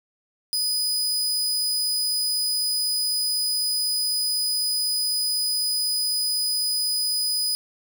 sawtooth tone, 4978 Hz, D#8, in tune, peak -19 dBFS, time 0.53-7.55 s, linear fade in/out 0 ms, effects none

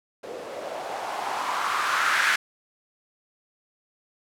violet noise with low-pass filter sweep, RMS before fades -27 dBFS, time 0.23-2.36 s, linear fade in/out 5 ms, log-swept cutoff 450 to 1700 Hz, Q 3, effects none

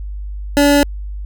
25% pulse tone, 286.8 Hz, D4, 41 cents flat, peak -5 dBFS, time 0.57-0.83 s, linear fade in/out 0 ms, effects added 50 Hz sine -23 dBFS peak until 1.25 s

